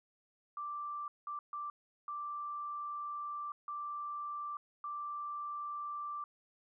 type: tone bursts at uneven times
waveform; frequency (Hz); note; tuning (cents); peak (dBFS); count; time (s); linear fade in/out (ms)
sine; 1174.7; D6; 0; -38; 6; 0.57-1.08 / 1.27-1.39 / 1.53-1.7 / 2.08-3.52 / 3.68-4.57 / 4.84-6.24; 2
effects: none